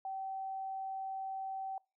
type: tone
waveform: sine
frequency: 770 Hz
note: G5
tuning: 31 cents flat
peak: -37 dBFS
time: 0.05-1.78 s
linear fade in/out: 2 ms
effects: noise-tail reverb RT60 0.3 s tail -26 dB re dry